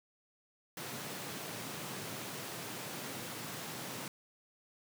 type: high-pass noise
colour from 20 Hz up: pink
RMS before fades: -43 dBFS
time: 0.77-4.08 s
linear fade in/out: 2 ms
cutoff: 110 Hz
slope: 48 dB/octave
effects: none